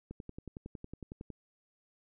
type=click train; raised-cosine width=3 ms; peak=-30 dBFS; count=14; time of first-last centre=0.11-1.303 s; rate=10.9 Hz; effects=none